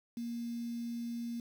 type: tone with quantisation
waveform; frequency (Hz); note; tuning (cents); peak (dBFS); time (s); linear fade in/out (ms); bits
sine; 235.1; A#3; +15; -36; 0.17-1.4; 2; 9
effects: none